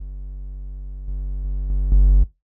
triangle tone with level steps, 47.74 Hz, G1, 45 cents flat, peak -26 / -20 / -18 / -14 / -6 dBFS, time 0-2.24 s, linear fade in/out 10 ms, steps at 1.08 / 1.44 / 1.7 / 1.92 s, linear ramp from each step 2 ms, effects noise-tail reverb RT60 0.2 s tail -20 dB re dry + tanh soft clip ceiling -2 dBFS

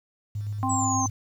sine tone with tremolo, 103.83 Hz, G#2, in tune, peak -27 dBFS, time 0.35-1.1 s, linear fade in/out 5 ms, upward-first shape square, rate 8.5 Hz, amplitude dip 25%
harmonic tone, 261.6 Hz, C4, in tune, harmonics 1 / 3 / 4, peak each -28 / -28 / -28 dBFS, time 0.63-1.06 s, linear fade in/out 0 ms
sine exponential sweep, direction down, 7902 to 6090 Hz, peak -27 dBFS, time 0.69-1.08 s, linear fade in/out 10 ms
effects 9-bit

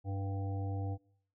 harmonic tone with a mistuned harmonic, 98 Hz, G2, in tune, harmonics 1 / 3 / 5 / 7 / 8, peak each -34 / -44 / -48 / -50 / -49 dBFS, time 0.04-0.98 s, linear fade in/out 50 ms, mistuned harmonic 7, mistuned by +24 cents, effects noise-tail reverb RT60 0.6 s tail -23 dB re dry

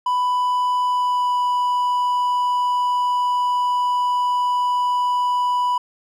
triangle tone with pitch glide, 993 to 986.7 Hz, B5 to B5, +9 to -2 cents, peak -15 dBFS, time 0.06-5.78 s, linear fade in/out 5 ms, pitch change -11 cents, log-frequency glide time 0.87-1.38 s, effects none

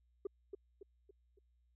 sine tone with echo, 395.4 Hz, G4, 15 cents sharp, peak -34 dBFS, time 0.25-0.27 s, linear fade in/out 5 ms, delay 280 ms, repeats 4, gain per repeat -7 dB, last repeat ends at 1.39 s, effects tanh soft clip ceiling -34 dBFS + added 60 Hz sine -70 dBFS peak until 1.75 s

